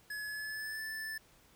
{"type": "tone with pitch glide", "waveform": "square", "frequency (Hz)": [1699, 1755.9], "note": ["G#6", "A6"], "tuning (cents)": [39, -4], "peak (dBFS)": -39, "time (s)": [0.1, 1.18], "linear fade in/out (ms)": 5, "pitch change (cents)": 57, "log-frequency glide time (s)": [0.26, 0.83], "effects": ["pink hiss -64 dBFS RMS until 1.55 s"]}